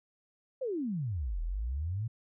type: exponential two-way sweep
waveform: sine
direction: down then up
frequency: 554.4 to 38.85 to 119 Hz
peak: -31 dBFS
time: 0.61-2.08 s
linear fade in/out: 10 ms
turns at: 1.41 s
effects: none